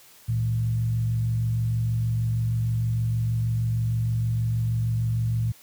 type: tone with frequency modulation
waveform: sine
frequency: 114.1 Hz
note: A#2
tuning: 37 cents flat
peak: -21 dBFS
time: 0.28-5.52 s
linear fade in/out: 10 ms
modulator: 46.4 Hz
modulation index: 0.5
effects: white hiss -52 dBFS RMS until 5.62 s + high-pass 60 Hz 12 dB/octave